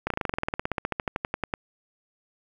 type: slowing click train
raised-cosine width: 0.5 ms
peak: -11 dBFS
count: 25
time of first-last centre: 0.07-1.539 s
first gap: 33 ms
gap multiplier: 1.05
effects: 8-bit